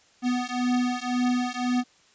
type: beating tone pair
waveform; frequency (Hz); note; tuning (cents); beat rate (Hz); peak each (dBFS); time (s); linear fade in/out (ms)
square; 246.9 / 248.8; B3 / B3; 0 / +13; 1.9; -27; 0.22-1.84; 50
effects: white hiss -59 dBFS RMS until 2.14 s + resampled to 16000 Hz